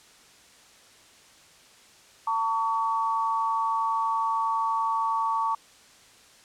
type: tone pair together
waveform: sine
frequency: 900 / 1132.3 Hz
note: A5 / C#6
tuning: +39 / +36 cents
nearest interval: major third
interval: 397 cents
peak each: -26 dBFS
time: 2.27-5.55 s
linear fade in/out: 5 ms
effects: white hiss -54 dBFS RMS until 6.44 s + low-pass 8000 Hz 12 dB/octave